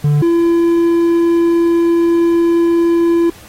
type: tone pair in turn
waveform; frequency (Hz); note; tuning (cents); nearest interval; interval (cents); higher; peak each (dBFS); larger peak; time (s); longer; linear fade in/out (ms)
triangle; 146.83 / 338.3; D3 / E4; 0 / +45; octave + major second; 1445; second; -7; neither; 0.04-0.22 / 0.22-3.3; second; 5
effects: pink hiss -40 dBFS RMS until 3.48 s + AAC 48 kbps